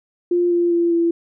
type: tone with pitch steps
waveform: sine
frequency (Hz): 350.5 / 346.1 / 341.7 / 337.4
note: F4 / F4 / F4 / E4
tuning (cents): +6 / -16 / -38 / +40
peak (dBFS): -14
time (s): 0.31-1.11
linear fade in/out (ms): 5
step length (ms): 200
effects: none